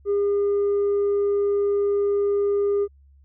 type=tone with tanh clipping; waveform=sine; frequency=404.8 Hz; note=G#4; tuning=44 cents flat; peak=-19 dBFS; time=0.05-2.88 s; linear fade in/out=50 ms; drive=1 dB; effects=added 69 Hz sine -50 dBFS peak until 3.24 s